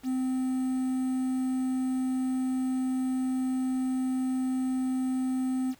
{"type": "tone with quantisation", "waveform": "triangle", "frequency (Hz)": 258.5, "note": "C4", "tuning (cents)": -21, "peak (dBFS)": -24, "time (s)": [0.03, 5.75], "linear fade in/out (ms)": 50, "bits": 8, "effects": ["pink hiss -60 dBFS RMS until 5.79 s"]}